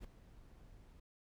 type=noise with ADSR envelope; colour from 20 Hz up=brown; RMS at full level=-45 dBFS; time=0-1 s; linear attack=43 ms; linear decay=8 ms; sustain=-14 dB; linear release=6 ms; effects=none